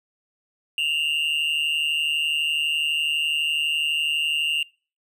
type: tone with amplitude modulation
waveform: triangle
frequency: 2794 Hz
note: F7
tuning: in tune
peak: -16 dBFS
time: 0.78-4.63 s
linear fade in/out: 2 ms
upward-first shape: sine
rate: 152 Hz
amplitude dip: 75%
effects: noise-tail reverb RT60 0.4 s tail -26 dB re dry